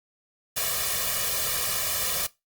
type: noise with comb filter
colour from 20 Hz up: white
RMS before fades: -27 dBFS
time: 0.56-2.27 s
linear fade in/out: 10 ms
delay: 1.7 ms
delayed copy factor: +0.95
effects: noise-tail reverb RT60 0.2 s tail -19 dB re dry + Opus 48 kbps